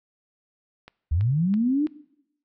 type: click train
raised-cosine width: 0.3 ms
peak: -27 dBFS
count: 4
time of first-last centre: 0.88-1.87 s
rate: 3.03 Hz
type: linear sweep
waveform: sine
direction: up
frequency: 69.3 to 311.1 Hz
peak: -19 dBFS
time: 1.11-1.87 s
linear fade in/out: 10 ms
effects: noise-tail reverb RT60 0.8 s tail -21 dB re dry